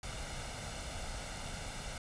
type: noise with comb filter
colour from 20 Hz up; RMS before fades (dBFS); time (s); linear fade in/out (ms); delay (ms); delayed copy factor
pink; -42; 0.03-1.98; 2; 1.4; +0.55
effects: resampled to 22050 Hz